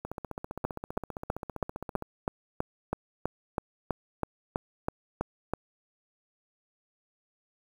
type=two click trains; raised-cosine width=1 ms; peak=-14 / -22 dBFS; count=16 / 31; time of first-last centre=0.65-5.536 / 0.05-2.024 s; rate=3.07 / 15.2 Hz; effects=8-bit